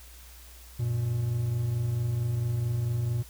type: tone pair together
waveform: triangle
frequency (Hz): 95 / 119.49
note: F#2 / A#2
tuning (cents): +46 / +43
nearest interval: major third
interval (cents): 397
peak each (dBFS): -33 / -24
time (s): 0.79-3.23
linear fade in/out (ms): 10
effects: added 60 Hz sine -48 dBFS peak until 3.29 s + white hiss -52 dBFS RMS until 3.29 s